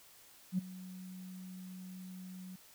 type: tone with ADSR envelope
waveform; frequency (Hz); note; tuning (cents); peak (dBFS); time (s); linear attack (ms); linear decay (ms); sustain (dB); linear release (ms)
sine; 185; F#3; 0; -27; 0.52-2.56; 63; 13; -18; 6
effects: tanh soft clip ceiling -23 dBFS + white hiss -60 dBFS RMS until 2.74 s